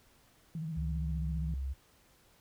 sine tone with vibrato, 160 Hz, D#3, 49 cents sharp, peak -35 dBFS, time 0.55-1.54 s, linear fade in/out 2 ms, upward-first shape square, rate 15 Hz, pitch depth 58 cents each way
sine tone with pitch glide, 69.3 to 66.98 Hz, C#2 to C2, 0 to +41 cents, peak -33 dBFS, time 0.76-1.74 s, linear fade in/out 20 ms, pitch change -59 cents, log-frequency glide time 0.98-1.25 s
effects pink hiss -65 dBFS RMS until 2.4 s

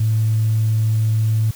triangle tone with tanh clipping, 110 Hz, A2, in tune, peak -14 dBFS, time 0-1.51 s, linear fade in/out 5 ms, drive 4 dB, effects white hiss -41 dBFS RMS until 1.55 s

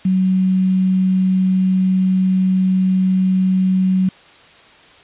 sine tone with quantisation, 187.1 Hz, F#3, 20 cents sharp, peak -12 dBFS, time 0.05-4.09 s, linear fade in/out 5 ms, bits 6, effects white hiss -45 dBFS RMS until 5.03 s + resampled to 8000 Hz

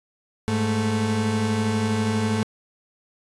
35% pulse tone pair together, 103.83 / 220 Hz, G#2 / A3, 0 / 0 cents, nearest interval octave + minor second, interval 1300 cents, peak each -23 / -21 dBFS, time 0.48-2.43 s, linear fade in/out 0 ms, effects resampled to 24000 Hz

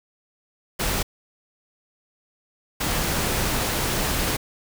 pink noise bursts at uneven times, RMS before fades -24 dBFS, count 2, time 0.79-1.03 / 2.8-4.37 s, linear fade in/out 10 ms, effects none

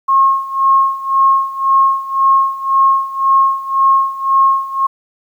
sine tone with tremolo, 1081 Hz, C#6, 44 cents flat, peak -6 dBFS, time 0.08-4.87 s, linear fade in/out 10 ms, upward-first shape sine, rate 1.9 Hz, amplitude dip 85%, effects 8-bit

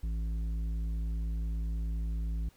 triangle tone with tanh clipping, 55 Hz, A1, in tune, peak -32 dBFS, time 0.03-2.49 s, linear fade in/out 5 ms, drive 13 dB, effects pink hiss -64 dBFS RMS until 2.56 s

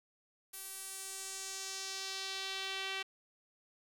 sawtooth tone with band-pass filter sweep, 385.4 Hz, G4, 29 cents flat, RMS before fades -42 dBFS, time 0.53-3.03 s, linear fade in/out 10 ms, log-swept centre 12000 to 2800 Hz, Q 1.7, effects 11-bit

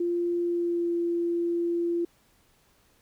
sine tone with pitch glide, 346.7 to 342.5 Hz, F4 to F4, -13 to -34 cents, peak -24 dBFS, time 0-2.05 s, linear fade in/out 5 ms, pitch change -21 cents, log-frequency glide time 0.41-0.94 s, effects pink hiss -64 dBFS RMS until 3.01 s

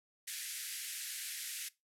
white band-pass noise, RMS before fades -43 dBFS, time 0.27-1.69 s, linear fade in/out 10 ms, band 1600 to 13000 Hz, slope 48 dB/octave, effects noise-tail reverb RT60 0.2 s tail -19 dB re dry

